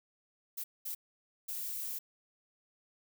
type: noise bursts at uneven times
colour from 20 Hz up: violet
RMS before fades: -39 dBFS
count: 3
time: 0.57-0.64 / 0.85-0.95 / 1.48-1.99 s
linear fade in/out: 10 ms
effects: none